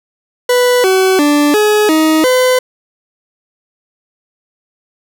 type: tone with pitch steps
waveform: 40% pulse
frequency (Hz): 493.9 / 377.7 / 292.8 / 422 / 314.7 / 508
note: B4 / F#4 / D4 / G#4 / D#4 / B4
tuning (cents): 0 / +36 / -5 / +28 / +20 / +49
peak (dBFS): -7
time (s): 0.49-2.59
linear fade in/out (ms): 5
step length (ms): 350
effects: none